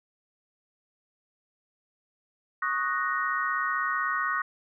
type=chord; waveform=sine; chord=D# minor seventh; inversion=third; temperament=equal; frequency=1108.7 / 1244.5 / 1480 / 1864.7 Hz; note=C#6 / D#6 / F#6 / A#6; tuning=0 / 0 / 0 / 0 cents; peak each=-31 dBFS; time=2.62-4.42 s; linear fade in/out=5 ms; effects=none